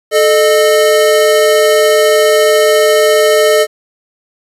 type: tone pair together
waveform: square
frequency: 435.1 / 612 Hz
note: A4 / D#5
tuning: -19 / -29 cents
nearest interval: tritone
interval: 590 cents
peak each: -10 dBFS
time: 0.11-3.67 s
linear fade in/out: 50 ms
effects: resampled to 32000 Hz + 7-bit